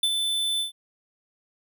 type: tone with ADSR envelope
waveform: square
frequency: 3520 Hz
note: A7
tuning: in tune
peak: -19 dBFS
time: 0.03-0.72 s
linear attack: 4 ms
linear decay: 54 ms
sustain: -5 dB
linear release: 120 ms
effects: none